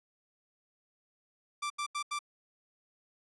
sawtooth tone bursts, 1174.7 Hz, D6, in tune, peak -29 dBFS, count 4, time 1.62-2.191 s, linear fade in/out 10 ms, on 82 ms, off 81 ms, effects resampled to 24000 Hz

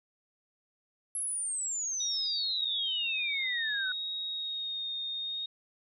sine exponential sweep, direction down, 11175 to 1464 Hz, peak -31 dBFS, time 1.15-3.92 s, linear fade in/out 2 ms
sine tone with vibrato, 3730 Hz, A#7, in tune, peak -33 dBFS, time 2-5.46 s, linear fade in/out 5 ms, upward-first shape sine, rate 0.58 Hz, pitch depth 22 cents each way
effects none

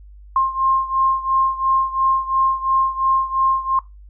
sine beating tone pair, 1061 / 1063.9 Hz, C6 / C6, +24 / +29 cents, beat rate 2.9 Hz, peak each -17 / -20 dBFS, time 0.36-3.79 s, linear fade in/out 2 ms, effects noise-tail reverb RT60 0.2 s tail -20 dB re dry + added 50 Hz sine -39 dBFS peak until 4.09 s

